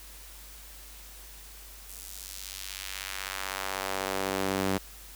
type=tone with high-pass filter sweep; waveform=sawtooth; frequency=96.1 Hz; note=G2; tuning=34 cents flat; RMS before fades=-34 dBFS; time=1.89-4.78 s; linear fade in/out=5 ms; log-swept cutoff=9400 to 200 Hz; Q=0.86; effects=added 50 Hz sine -49 dBFS peak until 5.15 s + white hiss -49 dBFS RMS until 5.15 s